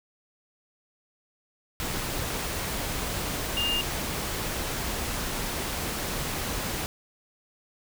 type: tone in noise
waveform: sine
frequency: 2816 Hz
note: F7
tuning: 14 cents sharp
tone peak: -25 dBFS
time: 3.57-3.81 s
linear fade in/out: 0 ms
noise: pink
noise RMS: -31 dBFS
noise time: 1.8-6.86 s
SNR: +3 dB
effects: none